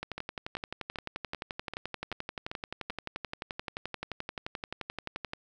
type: two click trains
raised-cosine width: 0.3 ms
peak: -19 / -21 dBFS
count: 62 / 8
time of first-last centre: 0.03-5.334 / 0.18-2.904 s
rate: 11.5 / 2.57 Hz
effects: none